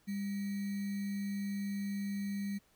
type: tone with sample-and-hold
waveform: sine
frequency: 200 Hz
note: G3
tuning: 35 cents sharp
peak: -34 dBFS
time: 0.07-2.59 s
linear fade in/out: 20 ms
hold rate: 2100 Hz
effects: pink hiss -69 dBFS RMS until 2.75 s